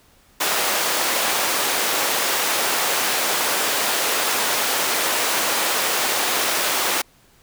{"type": "high-pass noise", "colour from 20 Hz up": "pink", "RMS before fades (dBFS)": -21, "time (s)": [0.4, 7.02], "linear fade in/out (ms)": 10, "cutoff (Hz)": 540, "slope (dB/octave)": 12, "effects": ["pink hiss -55 dBFS RMS until 7.42 s"]}